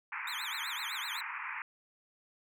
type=band-pass noise; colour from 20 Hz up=white; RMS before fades=-40 dBFS; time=0.12-1.62 s; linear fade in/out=2 ms; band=870 to 2500 Hz; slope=96 dB/octave
type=tone with vibrato; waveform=40% pulse; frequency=3561 Hz; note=A7; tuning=20 cents sharp; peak=-38 dBFS; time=0.27-1.21 s; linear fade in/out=5 ms; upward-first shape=triangle; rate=7.9 Hz; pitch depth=300 cents each way
effects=none